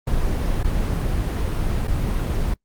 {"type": "noise with dropouts", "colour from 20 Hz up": "brown", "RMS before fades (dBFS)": -21, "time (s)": [0.07, 2.54], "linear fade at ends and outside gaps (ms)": 5, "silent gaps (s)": [[0.632, 0.642], [1.874, 1.879]], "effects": ["noise-tail reverb RT60 0.1 s tail -25 dB re dry", "Opus 24 kbps"]}